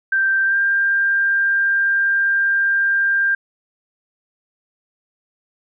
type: tone with pitch glide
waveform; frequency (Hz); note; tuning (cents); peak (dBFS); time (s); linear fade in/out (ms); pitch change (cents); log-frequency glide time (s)
sine; 1568 to 1592.6; G6 to G6; 0 to +27; -14; 0.12-3.35; 5; +27; 0.45-0.57
effects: none